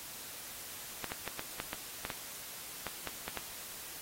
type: clicks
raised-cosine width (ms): 0.3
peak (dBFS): -20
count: 12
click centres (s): 1.043 / 1.119 / 1.277 / 1.394 / 1.601 / 1.731 / 2.051 / 2.102 / 2.867 / 3.073 / 3.28 / 3.373
effects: white hiss -46 dBFS RMS until 4.01 s + AAC 48 kbps